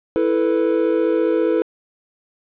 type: chord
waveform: triangle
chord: E suspended fourth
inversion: none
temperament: just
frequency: 329.6 / 439.5 / 494.4 Hz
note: E4 / A4 / B4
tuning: 0 / -2 / +2 cents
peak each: -17 / -18 / -18 dBFS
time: 0.16-1.62 s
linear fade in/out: 0 ms
effects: resampled to 8000 Hz + 8-bit